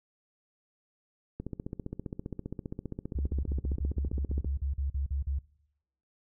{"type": "click train", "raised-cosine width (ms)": 3, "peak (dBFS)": -23, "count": 47, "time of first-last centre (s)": [1.4, 4.446], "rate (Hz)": 15.1}
{"type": "tone bursts", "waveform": "sine", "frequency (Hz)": 69.1, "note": "C#2", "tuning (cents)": -5, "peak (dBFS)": -28, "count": 14, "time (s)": [3.15, 5.389], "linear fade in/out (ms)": 5, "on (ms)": 120, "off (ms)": 43}
{"effects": ["noise-tail reverb RT60 0.8 s tail -21 dB re dry"]}